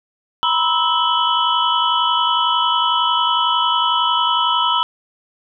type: tone cluster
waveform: sine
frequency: 961 / 1012 / 1306 / 3024 / 3334 Hz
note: B5 / B5 / E6 / F#7 / G#7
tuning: -48 / +42 / -17 / +37 / +6 cents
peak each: -19 / -23 / -19 / -20 / -25 dBFS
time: 0.43-4.83 s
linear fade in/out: 0 ms
effects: none